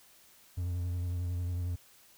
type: tone with vibrato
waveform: triangle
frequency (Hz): 88.2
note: F2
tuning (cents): +18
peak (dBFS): -29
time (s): 0.57-1.76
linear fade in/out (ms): 10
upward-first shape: sine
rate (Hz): 11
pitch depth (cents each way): 33
effects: white hiss -60 dBFS RMS until 2.17 s